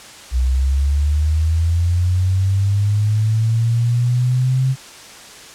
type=linear sweep; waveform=sine; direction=up; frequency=61.5 to 132.9 Hz; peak=-13 dBFS; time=0.31-4.76 s; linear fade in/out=50 ms; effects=white hiss -38 dBFS RMS until 5.54 s + low-pass 8000 Hz 12 dB/octave